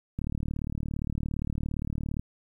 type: click train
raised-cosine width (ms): 5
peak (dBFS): -19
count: 76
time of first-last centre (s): 0.19-2.195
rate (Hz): 37.4
effects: 10-bit